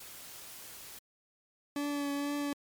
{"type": "noise", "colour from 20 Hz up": "white", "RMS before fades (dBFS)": -48, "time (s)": [0, 0.99], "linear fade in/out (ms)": 5}
{"type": "tone with vibrato", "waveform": "40% pulse", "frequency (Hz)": 286.3, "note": "D4", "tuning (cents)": -44, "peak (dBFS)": -31, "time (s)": [1.76, 2.53], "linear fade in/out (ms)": 2, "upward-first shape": "triangle", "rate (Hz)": 2.1, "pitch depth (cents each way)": 23}
{"effects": ["MP3 96 kbps"]}